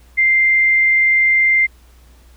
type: tone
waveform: sine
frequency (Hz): 2093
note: C7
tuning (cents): 0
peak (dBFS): -10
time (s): 0.17-1.67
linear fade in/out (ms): 20
effects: added 60 Hz sine -44 dBFS peak until 2.36 s + pink hiss -53 dBFS RMS until 2.36 s